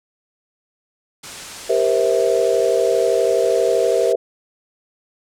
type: low-pass noise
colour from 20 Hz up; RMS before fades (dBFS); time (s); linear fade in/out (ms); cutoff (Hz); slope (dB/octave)
white; -36; 1.23-4.13; 10; 9100; 24
type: chord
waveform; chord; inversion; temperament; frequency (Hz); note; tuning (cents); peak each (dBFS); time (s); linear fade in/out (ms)
sine; C dominant seventh; second; just; 392.4 / 470.9 / 523.3 / 654.1; G4 / Bb4 / C5 / E5; +2 / +18 / 0 / -14; -20 / -18 / -20 / -20; 1.69-4.16; 10
effects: none